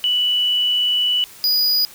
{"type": "tone pair in turn", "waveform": ["sine", "square"], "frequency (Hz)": [2961, 4921], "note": ["F#7", "D#8"], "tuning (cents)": [1, -20], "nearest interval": "major sixth", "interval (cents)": 879, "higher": "second", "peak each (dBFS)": -15, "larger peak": "neither", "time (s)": [[0.04, 1.24], [1.44, 1.85]], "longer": "first", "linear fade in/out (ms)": 0, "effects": ["white hiss -42 dBFS RMS until 1.94 s"]}